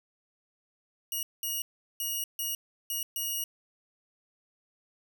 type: tone bursts at uneven times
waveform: 5% pulse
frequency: 2881 Hz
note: F#7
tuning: 47 cents flat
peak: -22 dBFS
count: 6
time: 1.12-1.23 / 1.43-1.62 / 2-2.24 / 2.39-2.55 / 2.9-3.03 / 3.16-3.44 s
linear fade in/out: 2 ms
effects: none